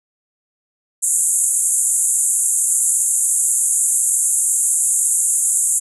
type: band-pass noise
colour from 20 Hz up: pink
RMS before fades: -17 dBFS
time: 1.02-5.8 s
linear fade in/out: 20 ms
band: 7000 to 11000 Hz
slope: 96 dB/octave
effects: none